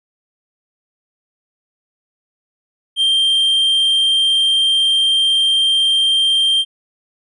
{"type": "tone", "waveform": "triangle", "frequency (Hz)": 3169, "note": "G7", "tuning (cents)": 18, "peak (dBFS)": -10, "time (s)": [2.96, 6.65], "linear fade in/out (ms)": 50, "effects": ["resampled to 24000 Hz"]}